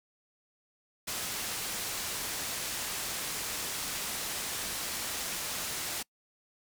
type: low-pass noise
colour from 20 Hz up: white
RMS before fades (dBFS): -36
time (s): 1.07-6.03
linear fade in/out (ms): 10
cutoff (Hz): 11000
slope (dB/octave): 12
effects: noise-tail reverb RT60 0.1 s tail -25 dB re dry